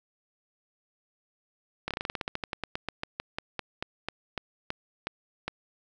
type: slowing click train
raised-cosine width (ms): 0.3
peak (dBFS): -15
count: 26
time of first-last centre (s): 1.88-5.48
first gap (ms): 27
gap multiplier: 1.12
effects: none